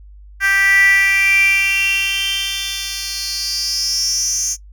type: tone with high-pass filter sweep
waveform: 10% pulse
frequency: 392 Hz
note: G4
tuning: in tune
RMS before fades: -17 dBFS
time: 0.4-4.57 s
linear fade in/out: 50 ms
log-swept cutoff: 1700 to 6500 Hz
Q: 9
effects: noise-tail reverb RT60 0.1 s tail -18 dB re dry + added 50 Hz sine -37 dBFS peak until 4.72 s